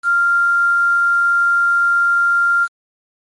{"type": "tone with quantisation", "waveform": "sine", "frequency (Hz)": 1392, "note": "F6", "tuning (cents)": -6, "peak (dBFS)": -11, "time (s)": [0.03, 2.68], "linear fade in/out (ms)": 50, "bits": 6, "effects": ["MP3 48 kbps"]}